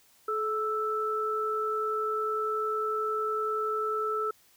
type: tone pair together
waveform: sine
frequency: 430.6 / 1319.7 Hz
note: A4 / E6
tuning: -37 / +2 cents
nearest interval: octave + perfect fifth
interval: 1939 cents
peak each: -31 / -29 dBFS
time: 0.28-4.31 s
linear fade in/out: 5 ms
effects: white hiss -62 dBFS RMS until 4.56 s